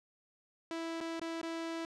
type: tone with dropouts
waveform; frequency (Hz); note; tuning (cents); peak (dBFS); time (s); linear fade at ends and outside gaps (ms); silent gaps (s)
sawtooth; 329.6; E4; 0; -33; 0.71-1.85; 1; 1.004-1.011 / 1.196-1.215 / 1.415-1.43
effects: low-pass 6000 Hz 12 dB/octave